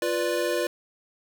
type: chord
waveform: square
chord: B diminished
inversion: second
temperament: equal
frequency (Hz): 349.2 / 493.9 / 587.3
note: F4 / B4 / D5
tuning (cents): 0 / 0 / 0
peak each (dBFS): -29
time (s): 0.02-0.67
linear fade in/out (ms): 2
effects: none